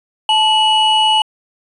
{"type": "tone pair together", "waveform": "triangle", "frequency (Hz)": [871, 2930], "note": ["A5", "F#7"], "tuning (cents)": [-18, -18], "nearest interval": "octave + major sixth", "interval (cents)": 2100, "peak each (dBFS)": -11, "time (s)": [0.29, 1.22], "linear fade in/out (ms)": 2, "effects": ["resampled to 24000 Hz"]}